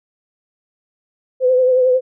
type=tone with vibrato; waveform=sine; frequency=509 Hz; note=C5; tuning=48 cents flat; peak=-10 dBFS; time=1.4-2.01 s; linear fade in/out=50 ms; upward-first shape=triangle; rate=11 Hz; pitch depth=44 cents each way; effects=none